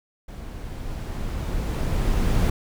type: noise with level ramp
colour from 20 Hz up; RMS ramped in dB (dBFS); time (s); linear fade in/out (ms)
brown; -36 to -19; 0.28-2.5; 5
effects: none